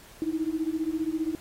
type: beating tone pair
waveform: sine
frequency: 311.1 / 326.1 Hz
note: D#4 / E4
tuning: 0 / -19 cents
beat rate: 15 Hz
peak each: -29 dBFS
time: 0.22-1.35 s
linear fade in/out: 0 ms
effects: pink hiss -51 dBFS RMS until 1.4 s + AAC 48 kbps